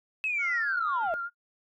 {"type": "linear sweep", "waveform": "sine", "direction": "down", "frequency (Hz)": [2620, 621], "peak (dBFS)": -26, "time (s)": [0.24, 1.14], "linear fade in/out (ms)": 0}
{"type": "tone with vibrato", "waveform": "sine", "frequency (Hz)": 1396.9, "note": "F6", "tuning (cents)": 0, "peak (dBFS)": -30, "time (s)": [0.38, 1.3], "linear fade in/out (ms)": 50, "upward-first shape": "sine", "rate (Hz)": 8, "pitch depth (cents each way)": 26}
{"effects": ["noise-tail reverb RT60 0.1 s tail -19 dB re dry", "tanh soft clip ceiling -20 dBFS"]}